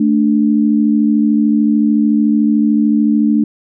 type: tone pair together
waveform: sine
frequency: 219.8 / 293.4 Hz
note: A3 / D4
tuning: -2 / -2 cents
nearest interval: perfect fourth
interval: 500 cents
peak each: -11 / -13 dBFS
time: 0-3.44 s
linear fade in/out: 5 ms
effects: none